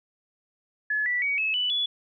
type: tone with pitch steps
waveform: sine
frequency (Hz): 1709 / 1963.1 / 2255 / 2590 / 2976 / 3418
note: G#6 / B6 / C#7 / E7 / F#7 / G#7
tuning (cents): +49 / -11 / +29 / -31 / +9 / +49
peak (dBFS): -23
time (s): 0.9-1.86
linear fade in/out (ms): 5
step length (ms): 160
effects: none